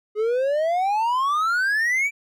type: exponential sweep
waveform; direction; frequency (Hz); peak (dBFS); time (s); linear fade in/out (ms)
triangle; up; 415.3 to 2349; -17; 0.15-2.11; 50
effects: none